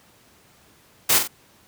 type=noise with echo; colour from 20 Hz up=white; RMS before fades=-17 dBFS; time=1.09-1.19 s; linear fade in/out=10 ms; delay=44 ms; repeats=2; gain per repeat=-7 dB; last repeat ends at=1.278 s; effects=pink hiss -55 dBFS RMS until 1.67 s + high-pass 80 Hz 12 dB/octave